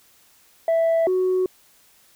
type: tone pair in turn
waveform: sine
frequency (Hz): 659.3 / 370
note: E5 / F#4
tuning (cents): 0 / 0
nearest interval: minor seventh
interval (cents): 1000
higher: first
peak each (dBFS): -14 / -16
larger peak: first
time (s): 0.68-1.07 / 1.07-1.46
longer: neither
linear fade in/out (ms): 2
effects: tanh soft clip ceiling -15 dBFS + white hiss -56 dBFS RMS until 2.15 s